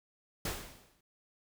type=noise with exponential decay; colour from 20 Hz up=pink; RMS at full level=-34 dBFS; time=0.45-1.01 s; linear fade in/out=5 ms; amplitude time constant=120 ms; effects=none